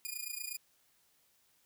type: tone with amplitude modulation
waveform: 5% pulse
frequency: 2441 Hz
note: D#7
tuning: 34 cents flat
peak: -26 dBFS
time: 0.05-0.57 s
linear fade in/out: 0 ms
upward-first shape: sine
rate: 28.3 Hz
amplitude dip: 80%
effects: white hiss -71 dBFS RMS until 1.65 s